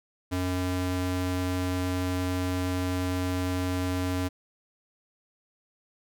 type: ring-modulated tone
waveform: square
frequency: 182.1 Hz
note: F#3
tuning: 27 cents flat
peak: -24 dBFS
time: 0.31-4.29 s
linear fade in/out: 20 ms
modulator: 93.2 Hz
effects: none